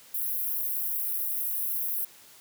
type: high-pass noise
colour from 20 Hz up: white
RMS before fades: -30 dBFS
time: 0.14-2.05 s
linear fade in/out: 5 ms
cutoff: 11000 Hz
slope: 48 dB/octave
effects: white hiss -53 dBFS RMS until 2.4 s + high-pass 80 Hz 12 dB/octave